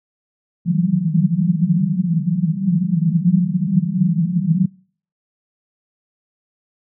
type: band-pass noise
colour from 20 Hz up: pink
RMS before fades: -17 dBFS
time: 0.65-4.66 s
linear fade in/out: 10 ms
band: 160 to 190 Hz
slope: 96 dB/octave
effects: noise-tail reverb RT60 0.5 s tail -25 dB re dry